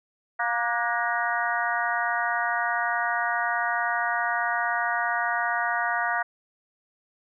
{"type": "harmonic tone with a mistuned harmonic", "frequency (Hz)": 235.3, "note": "A#3", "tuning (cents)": 16, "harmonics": [3, 4, 5, 6, 7, 8], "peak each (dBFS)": [-29, -31, -32, -29, -33, -30], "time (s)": [0.39, 6.23], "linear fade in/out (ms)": 10, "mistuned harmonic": 6, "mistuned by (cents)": 57, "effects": []}